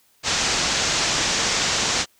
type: low-pass noise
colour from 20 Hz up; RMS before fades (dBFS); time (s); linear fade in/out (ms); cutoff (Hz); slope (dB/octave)
white; -22; 0.23-2.06; 50; 7200; 48
effects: white hiss -60 dBFS RMS until 2.19 s